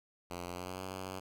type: tone with pitch glide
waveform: 5% pulse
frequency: 88.1 to 93.88 Hz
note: F2 to F#2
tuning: +16 to +26 cents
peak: -29 dBFS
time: 0.3-1.2 s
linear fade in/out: 10 ms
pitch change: +110 cents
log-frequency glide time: 0.49-0.82 s
effects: none